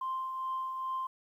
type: tone with tremolo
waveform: sine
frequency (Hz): 1046.5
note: C6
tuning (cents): 0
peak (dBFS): -30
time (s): 0.01-1.07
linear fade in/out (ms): 5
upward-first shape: triangle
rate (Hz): 2.4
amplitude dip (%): 45
effects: tanh soft clip ceiling -28 dBFS + 11-bit